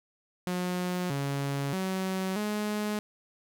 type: tone with pitch steps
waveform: sawtooth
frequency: 180.2 / 139.9 / 188.8 / 210.2 Hz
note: F#3 / C#3 / F#3 / G#3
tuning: -45 / +16 / +35 / +21 cents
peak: -25 dBFS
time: 0.47-2.99 s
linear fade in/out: 0 ms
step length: 630 ms
effects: none